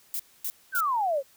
violet noise bursts, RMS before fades -31 dBFS, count 3, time 0.14-0.805 s, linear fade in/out 0 ms, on 55 ms, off 250 ms
sine exponential sweep, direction down, 1600 to 519 Hz, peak -23 dBFS, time 0.72-1.23 s, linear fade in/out 50 ms
effects white hiss -59 dBFS RMS until 1.36 s

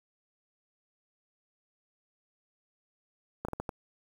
slowing click train, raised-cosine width 1 ms, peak -20 dBFS, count 5, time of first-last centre 3.45-3.692 s, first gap 35 ms, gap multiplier 1.38, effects 8-bit

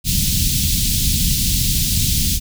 pink band-stop noise, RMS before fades -17 dBFS, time 0.04-2.4 s, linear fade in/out 50 ms, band 200 to 3400 Hz, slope 24 dB/octave, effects none

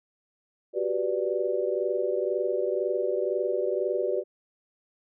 sine chord, G major seventh, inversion third, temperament equal, 370 / 392 / 493.9 / 587.3 Hz, F#4 / G4 / B4 / D5, 0 / 0 / 0 / 0 cents, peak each -30 dBFS, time 0.73-4.24 s, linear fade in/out 50 ms, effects none

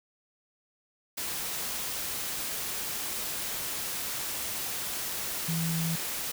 sine tone in noise, 164.81 Hz, E3, in tune, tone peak -28 dBFS, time 5.48-5.96 s, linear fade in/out 10 ms, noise white, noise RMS -34 dBFS, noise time 1.17-6.32 s, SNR +3 dB, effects none

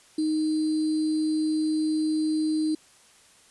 sine tone with sample-and-hold, 311.1 Hz, D#4, in tune, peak -22 dBFS, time 0.18-2.75 s, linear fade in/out 5 ms, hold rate 4410 Hz, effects white hiss -56 dBFS RMS until 3.5 s + resampled to 24000 Hz

